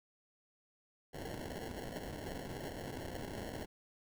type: noise with sample-and-hold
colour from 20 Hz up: white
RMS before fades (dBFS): -44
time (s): 1.13-3.66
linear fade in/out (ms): 20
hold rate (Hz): 1225
effects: none